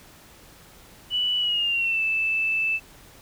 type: tone with pitch glide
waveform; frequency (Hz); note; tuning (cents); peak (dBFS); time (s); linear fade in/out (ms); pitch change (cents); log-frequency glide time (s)
sine; 2960 to 2637; F#7 to E7; 0 to 0; -21; 1.1-2.8; 50; -200; 1.38-2.02
effects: pink hiss -50 dBFS RMS until 3.21 s